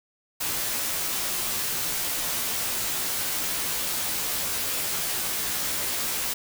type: noise with comb filter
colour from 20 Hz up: white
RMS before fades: -28 dBFS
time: 0.4-6.34 s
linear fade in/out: 10 ms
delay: 15 ms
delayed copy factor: -0.7
effects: none